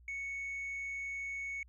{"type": "tone with frequency modulation", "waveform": "sine", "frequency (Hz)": 2217, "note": "C#7", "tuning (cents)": 0, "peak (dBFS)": -35, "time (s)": [0.08, 1.63], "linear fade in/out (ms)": 2, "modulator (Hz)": 29.6, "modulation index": 0.2, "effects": ["tanh soft clip ceiling -36 dBFS", "added 60 Hz sine -57 dBFS peak until 1.68 s"]}